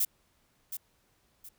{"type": "noise with echo", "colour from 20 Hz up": "violet", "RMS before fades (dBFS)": -27, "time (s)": [0, 0.05], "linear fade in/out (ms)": 5, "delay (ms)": 720, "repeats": 2, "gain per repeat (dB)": -10, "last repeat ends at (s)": 1.49, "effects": ["pink hiss -70 dBFS RMS until 1.58 s"]}